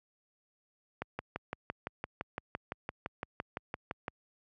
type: click train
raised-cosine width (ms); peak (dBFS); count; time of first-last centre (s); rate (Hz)
0.5; -20; 19; 1.02-4.081; 5.88
effects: high-pass 60 Hz 12 dB/octave